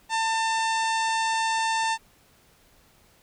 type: harmonic tone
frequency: 896 Hz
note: A5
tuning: 31 cents sharp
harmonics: 1 / 2 / 3 / 4 / 5 / 6 / 7 / 8 / 9 / 10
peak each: -24 / -30 / -34 / -36 / -38 / -40 / -41 / -42 / -43 / -44 dBFS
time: 0.09-1.98 s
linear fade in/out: 50 ms
effects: pink hiss -59 dBFS RMS until 3.22 s